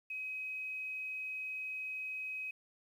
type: tone with quantisation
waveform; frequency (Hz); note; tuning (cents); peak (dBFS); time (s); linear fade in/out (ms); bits
sine; 2533; D#7; +30; -38; 0.1-2.51; 5; 11
effects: none